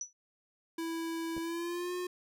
sine tone with exponential decay, 5920 Hz, F#8, in tune, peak -32 dBFS, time 0.01-0.13 s, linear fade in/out 2 ms, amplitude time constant 25 ms
square tone with pitch glide, 329.6 to 359.4 Hz, E4 to F4, 0 to +50 cents, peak -35 dBFS, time 0.78-2.07 s, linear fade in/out 5 ms, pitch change +150 cents, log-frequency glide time 1.4-1.94 s
clicks, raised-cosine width 2 ms, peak -32 dBFS, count 2, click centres 1.367 / 1.379 s
effects none

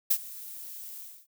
violet noise with ADSR envelope, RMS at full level -22 dBFS, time 0.1-1.27 s, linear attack 11 ms, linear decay 64 ms, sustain -20 dB, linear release 290 ms, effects none

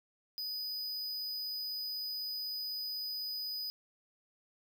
square tone, 4978 Hz, D#8, in tune, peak -37 dBFS, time 0.38-3.7 s, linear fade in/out 0 ms, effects none

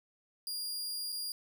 sawtooth tone with dropouts, 4824 Hz, D8, 46 cents sharp, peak -33 dBFS, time 0.47-1.32 s, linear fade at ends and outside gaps 1 ms, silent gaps 1.121-1.125 s, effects none

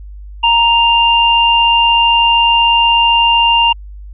sine tone pair together, 933.1 / 2796 Hz, A#5 / F7, +1 / +1 cents, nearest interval octave + perfect fifth, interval 1900 cents, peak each -10 dBFS, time 0.43-3.73 s, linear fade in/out 10 ms, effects added 50 Hz sine -28 dBFS peak until 4.13 s

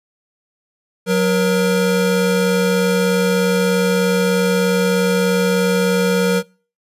square tone pair together, 183.56 / 473.9 Hz, F#3 / A#4, -14 / +28 cents, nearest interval octave + major third, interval 1642 cents, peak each -17 dBFS, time 1.06-6.43 s, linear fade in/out 50 ms, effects noise-tail reverb RT60 0.4 s tail -25 dB re dry + resampled to 32000 Hz

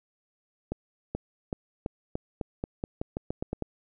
accelerating click train, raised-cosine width 2 ms, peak -17 dBFS, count 14, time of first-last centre 0.72-3.623 s, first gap 430 ms, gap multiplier 0.88, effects none

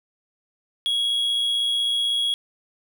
triangle tone with amplitude modulation, 3322 Hz, G#7, in tune, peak -17 dBFS, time 0.86-2.34 s, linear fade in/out 0 ms, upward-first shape sine, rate 116 Hz, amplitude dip 35%, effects none

